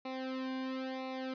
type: tone with flanger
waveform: sawtooth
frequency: 261.1 Hz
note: C4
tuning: 3 cents flat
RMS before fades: -39 dBFS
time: 0.05-1.34 s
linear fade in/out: 5 ms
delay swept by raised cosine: 0.62 to 1.56 ms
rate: 0.99 Hz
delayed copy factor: -1
effects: resampled to 11025 Hz